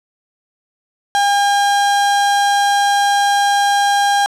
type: tone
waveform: 35% pulse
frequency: 807 Hz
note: G#5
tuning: 50 cents flat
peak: -10 dBFS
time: 1.15-4.26 s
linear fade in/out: 0 ms
effects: low-pass 9000 Hz 12 dB/octave